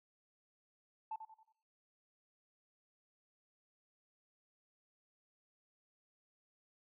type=tone with echo; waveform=sine; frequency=880 Hz; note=A5; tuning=in tune; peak=-38 dBFS; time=1.11-1.16 s; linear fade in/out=5 ms; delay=91 ms; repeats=4; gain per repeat=-8 dB; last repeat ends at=1.524 s; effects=noise-tail reverb RT60 0.8 s tail -22 dB re dry + tanh soft clip ceiling -34 dBFS